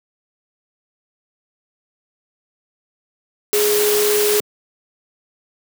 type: tone in noise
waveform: sine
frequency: 417.7 Hz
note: G#4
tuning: 10 cents sharp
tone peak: -15 dBFS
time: 3.53-4.4 s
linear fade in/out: 0 ms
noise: white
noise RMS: -20 dBFS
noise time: 3.53-4.4 s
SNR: +2 dB
effects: high-pass 200 Hz 12 dB/octave